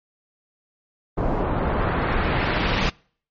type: noise with low-pass filter sweep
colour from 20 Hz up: pink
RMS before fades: -22 dBFS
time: 1.17-2.9 s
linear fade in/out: 10 ms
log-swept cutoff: 720 to 3500 Hz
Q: 1.1
effects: noise-tail reverb RT60 0.5 s tail -26 dB re dry + MP3 32 kbps